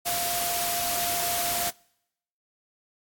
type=tone in noise; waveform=sine; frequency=698.5 Hz; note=F5; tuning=in tune; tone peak=-30 dBFS; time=0.05-1.71 s; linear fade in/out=20 ms; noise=white; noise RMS=-28 dBFS; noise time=0.05-1.71 s; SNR=-5 dB; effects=noise-tail reverb RT60 0.8 s tail -26 dB re dry + AAC 64 kbps